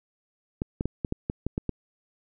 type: clicks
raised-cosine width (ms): 3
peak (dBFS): -14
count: 9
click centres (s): 0.619 / 0.809 / 0.856 / 1.048 / 1.124 / 1.299 / 1.466 / 1.579 / 1.693
effects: none